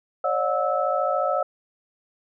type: tone cluster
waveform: sine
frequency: 549 / 603 / 723 / 1307 Hz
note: C#5 / D5 / F#5 / E6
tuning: -17 / +46 / -40 / -15 cents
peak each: -26 dBFS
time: 0.24-1.43 s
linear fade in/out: 5 ms
effects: none